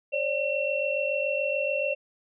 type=tone cluster; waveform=sine; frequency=541 / 588 / 2717 Hz; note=C#5 / D5 / F7; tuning=-42 / +2 / -48 cents; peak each=-29 dBFS; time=0.12-1.95 s; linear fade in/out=20 ms; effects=none